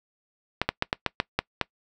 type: clicks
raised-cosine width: 0.3 ms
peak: -6 dBFS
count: 8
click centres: 0.616 / 0.69 / 0.824 / 0.929 / 1.063 / 1.201 / 1.39 / 1.613 s
effects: noise-tail reverb RT60 0.1 s tail -23 dB re dry